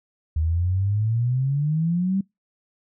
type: exponential sweep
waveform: sine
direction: up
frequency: 76.7 to 197.8 Hz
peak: -19 dBFS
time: 0.36-2.21 s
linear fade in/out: 5 ms
effects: noise-tail reverb RT60 0.2 s tail -26 dB re dry